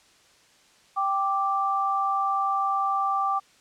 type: tone pair together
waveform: sine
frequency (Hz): 784 / 1174.7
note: G5 / D6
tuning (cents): 0 / 0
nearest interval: perfect fifth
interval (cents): 700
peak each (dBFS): -26 / -24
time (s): 0.96-3.4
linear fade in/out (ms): 20
effects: white hiss -58 dBFS RMS until 3.6 s + low-pass 7000 Hz 12 dB/octave